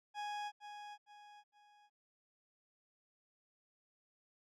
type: tone with echo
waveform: 40% pulse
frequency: 830 Hz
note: G#5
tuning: 1 cent flat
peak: -39 dBFS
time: 0.14-0.52 s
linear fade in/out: 50 ms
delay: 460 ms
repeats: 3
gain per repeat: -8 dB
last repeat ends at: 1.9 s
effects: low-pass 5000 Hz 12 dB/octave